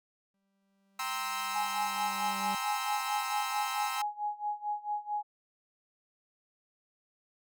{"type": "tone with exponential growth", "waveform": "45% pulse", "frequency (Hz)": 196, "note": "G3", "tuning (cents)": 0, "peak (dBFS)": -38, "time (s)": [0.34, 2.55], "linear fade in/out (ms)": 2, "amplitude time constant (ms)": 480}
{"type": "chord", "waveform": "sawtooth", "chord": "C dominant seventh", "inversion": "second", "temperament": "equal with one note detuned", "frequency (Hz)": [784, 932.3, 1046.5, 1304.1], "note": ["G5", "Bb5", "C6", "E6"], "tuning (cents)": [0, 0, 0, -19], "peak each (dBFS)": [-37, -37, -34, -33], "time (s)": [0.99, 4.02], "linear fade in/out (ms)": 5}
{"type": "tone with tremolo", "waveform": "sine", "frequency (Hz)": 834, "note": "G#5", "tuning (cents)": 7, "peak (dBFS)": -29, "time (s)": [1.54, 5.23], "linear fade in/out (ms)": 20, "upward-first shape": "sine", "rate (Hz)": 4.5, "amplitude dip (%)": 90}
{"effects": []}